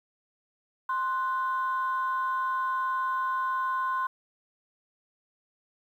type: tone pair together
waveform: sine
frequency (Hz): 1046.5 / 1485.1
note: C6 / F#6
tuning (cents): 0 / +6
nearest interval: tritone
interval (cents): 606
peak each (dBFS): -26 / -33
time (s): 0.89-4.07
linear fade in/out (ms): 5
effects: tanh soft clip ceiling -19 dBFS + 10-bit